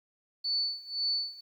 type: tone with tremolo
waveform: sine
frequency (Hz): 4480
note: C#8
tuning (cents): +18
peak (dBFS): -26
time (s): 0.44-1.41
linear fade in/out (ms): 10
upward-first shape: sine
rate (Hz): 1.9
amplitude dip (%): 90
effects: 11-bit